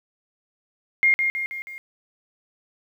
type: tone with echo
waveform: sine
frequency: 2127 Hz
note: C7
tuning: 28 cents sharp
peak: -14 dBFS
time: 1.03-1.14 s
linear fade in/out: 0 ms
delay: 160 ms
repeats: 4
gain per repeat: -5 dB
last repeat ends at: 1.78 s
effects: 9-bit